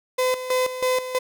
35% pulse tone with tremolo, 509 Hz, C5, 48 cents flat, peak -17 dBFS, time 0.18-1.19 s, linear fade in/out 10 ms, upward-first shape square, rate 3.1 Hz, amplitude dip 70%, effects none

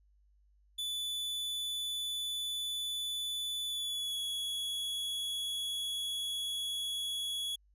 45% pulse tone with pitch glide, 3480 to 3363 Hz, A7 to G#7, -20 to +21 cents, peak -34 dBFS, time 0.78-7.56 s, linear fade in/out 10 ms, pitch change -59 cents, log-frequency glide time 3.67-4.19 s, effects added 50 Hz sine -64 dBFS peak until 7.74 s + resampled to 32000 Hz

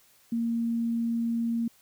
sine tone, 231.8 Hz, A#3, 10 cents flat, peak -25 dBFS, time 0.32-1.68 s, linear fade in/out 5 ms, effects white hiss -61 dBFS RMS until 1.81 s

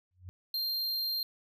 sine tone with exponential growth, 90.7 Hz, F#2, 34 cents flat, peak -38 dBFS, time 0.11-0.29 s, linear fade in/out 0 ms, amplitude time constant 38 ms
square tone, 4186 Hz, C8, in tune, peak -31 dBFS, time 0.54-1.23 s, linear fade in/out 2 ms
effects none

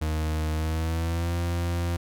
40% pulse tone with pitch glide, 78 to 86.05 Hz, D#2 to F2, +5 to -25 cents, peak -24 dBFS, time 0.01-1.97 s, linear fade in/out 10 ms, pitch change +170 cents, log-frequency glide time 0.52-1.36 s, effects none

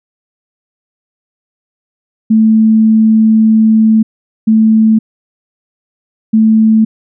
sine tone bursts at uneven times, 220 Hz, A3, in tune, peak -4 dBFS, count 3, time 2.3-4.03 / 4.47-4.99 / 6.33-6.85 s, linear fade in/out 10 ms, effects none

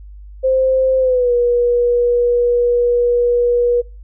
sine tone with pitch glide, 523 to 482.4 Hz, C5 to B4, -1 to -41 cents, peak -11 dBFS, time 0.43-3.82 s, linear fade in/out 20 ms, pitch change -140 cents, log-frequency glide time 0.99-1.33 s, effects noise-tail reverb RT60 0.3 s tail -25 dB re dry + added 50 Hz sine -33 dBFS peak until 4.03 s

